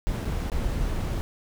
brown noise with dropouts, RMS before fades -27 dBFS, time 0.07-1.21 s, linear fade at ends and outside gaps 0 ms, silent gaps 0.248-0.253 / 0.499-0.518 s, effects none

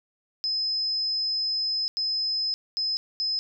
sine tone bursts at uneven times, 5100 Hz, D#8, 42 cents sharp, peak -24 dBFS, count 4, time 0.44-1.88 / 1.97-2.54 / 2.77-2.97 / 3.2-3.39 s, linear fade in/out 0 ms, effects none

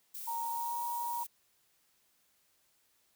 violet noise, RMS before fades -43 dBFS, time 0.14-1.27 s, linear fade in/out 10 ms
sine tone with pitch glide, 932.3 to 948 Hz, A#5 to A#5, 0 to +29 cents, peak -34 dBFS, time 0.27-1.24 s, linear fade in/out 10 ms, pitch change +29 cents, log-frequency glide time 0.49-0.78 s
effects white hiss -72 dBFS RMS until 3.15 s

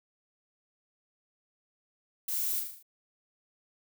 violet noise with echo, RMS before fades -33 dBFS, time 2.28-2.6 s, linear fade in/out 5 ms, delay 38 ms, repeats 6, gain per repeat -4 dB, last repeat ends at 2.828 s, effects none

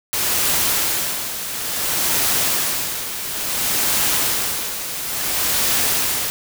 white noise with tremolo, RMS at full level -18 dBFS, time 0.13-6.3 s, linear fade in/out 0 ms, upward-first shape sine, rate 0.58 Hz, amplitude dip 65%, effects none

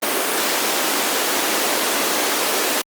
pink high-pass noise, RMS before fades -20 dBFS, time 0.02-2.82 s, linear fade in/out 10 ms, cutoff 290 Hz, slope 24 dB/octave, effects Opus 32 kbps

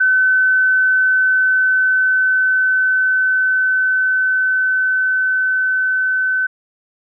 sine tone with level ramp, 1519 Hz, F#6, 45 cents sharp, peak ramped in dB -10 to -14 dBFS, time 0-6.47 s, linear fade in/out 10 ms, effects none

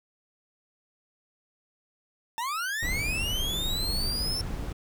40% pulse linear sweep, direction up, 880 to 5390 Hz, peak -28 dBFS, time 2.38-4.41 s, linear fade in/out 0 ms
brown noise, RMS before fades -32 dBFS, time 2.82-4.73 s, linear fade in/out 10 ms
effects none

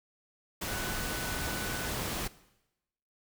sine tone in noise, 1492 Hz, F#6, 14 cents sharp, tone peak -41 dBFS, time 0.68-1.91 s, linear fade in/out 10 ms, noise pink, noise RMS -35 dBFS, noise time 0.61-2.28 s, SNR -9 dB, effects noise-tail reverb RT60 0.9 s tail -18 dB re dry

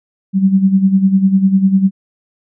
sine tone with tremolo, 192.5 Hz, G3, 31 cents flat, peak -5 dBFS, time 0.33-1.91 s, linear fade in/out 50 ms, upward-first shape sine, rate 10 Hz, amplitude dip 70%, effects none

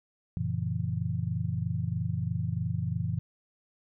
sine chord, F# dominant seventh, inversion none, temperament just, 92.5 / 115.62 / 138.75 / 166.5 Hz, F#2 / A#2 / C#3 / E3, 0 / -14 / +2 / +18 cents, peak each -34 / -32 / -36 / -33 dBFS, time 0.37-3.19 s, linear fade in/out 0 ms, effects none

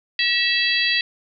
harmonic tone with a mistuned harmonic, 661 Hz, E5, 5 cents sharp, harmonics 3 / 4 / 5 / 6 / 7, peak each -22 / -23 / -24 / -25 / -25 dBFS, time 0.19-1.01 s, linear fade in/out 2 ms, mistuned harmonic 3, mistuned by -48 cents, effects none

